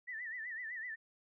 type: tone with vibrato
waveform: sine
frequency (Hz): 1875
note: A#6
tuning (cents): +10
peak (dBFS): -40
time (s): 0.07-0.96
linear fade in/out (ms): 20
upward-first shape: sine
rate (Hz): 7.9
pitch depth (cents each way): 120
effects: none